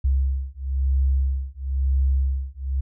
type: beating tone pair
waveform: sine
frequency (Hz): 66.5 / 67.5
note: C2 / C#2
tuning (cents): +29 / -45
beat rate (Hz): 1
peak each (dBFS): -22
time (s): 0.04-2.81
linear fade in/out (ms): 10
effects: none